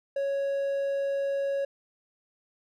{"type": "tone", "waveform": "triangle", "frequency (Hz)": 554.4, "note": "C#5", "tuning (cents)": 0, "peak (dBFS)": -24, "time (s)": [0.16, 1.65], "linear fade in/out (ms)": 5, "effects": []}